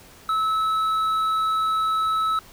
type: tone with hard clipping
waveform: triangle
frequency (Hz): 1300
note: E6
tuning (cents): -24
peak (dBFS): -21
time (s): 0.29-2.39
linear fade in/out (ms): 2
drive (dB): 8
effects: pink hiss -48 dBFS RMS until 2.52 s